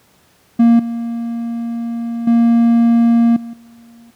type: tone with level steps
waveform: triangle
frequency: 233.1 Hz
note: A#3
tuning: in tune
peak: -4 / -17 / -6 / -24 / -38 dBFS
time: 0.59-4.11 s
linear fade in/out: 10 ms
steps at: 0.79 / 2.27 / 3.36 / 3.53 s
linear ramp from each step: 5 ms
effects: pink hiss -53 dBFS RMS until 4.15 s + high-pass 80 Hz 12 dB/octave